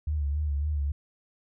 sine tone with vibrato, 73.42 Hz, D2, in tune, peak -25 dBFS, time 0.07-0.92 s, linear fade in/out 5 ms, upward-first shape sine, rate 3.6 Hz, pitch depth 67 cents each way, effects none

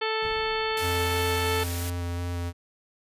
harmonic tone, 440 Hz, A4, in tune, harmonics 1 / 2 / 3 / 4 / 5 / 6 / 7 / 8 / 10, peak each -29 / -32 / -34 / -35 / -36 / -37 / -37 / -38 / -39 dBFS, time 0.01-1.64 s, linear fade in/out 10 ms
brown noise with exponential decay, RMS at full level -40 dBFS, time 0.22-1.97 s, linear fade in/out 5 ms, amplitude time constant 380 ms
white band-stop noise, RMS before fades -36 dBFS, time 0.77-1.9 s, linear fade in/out 2 ms, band 810 to 1300 Hz, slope 96 dB/octave
square tone with vibrato, 87.31 Hz, F2, in tune, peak -29 dBFS, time 0.8-2.53 s, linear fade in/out 50 ms, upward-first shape square, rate 2.9 Hz, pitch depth 10 cents each way
effects resampled to 32000 Hz

